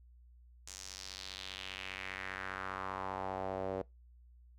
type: tone with band-pass filter sweep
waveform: sawtooth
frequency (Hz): 95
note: F#2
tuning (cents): +46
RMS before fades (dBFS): -42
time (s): 0.67-3.82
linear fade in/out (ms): 5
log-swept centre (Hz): 6900 to 520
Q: 2.5
effects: noise-tail reverb RT60 0.2 s tail -24 dB re dry + added 60 Hz sine -57 dBFS peak until 4.58 s